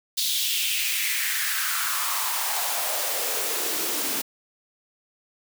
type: noise with high-pass filter sweep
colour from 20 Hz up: white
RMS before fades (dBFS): -26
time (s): 0.17-4.22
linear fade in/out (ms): 10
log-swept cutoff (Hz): 3900 to 260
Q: 3.3
effects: none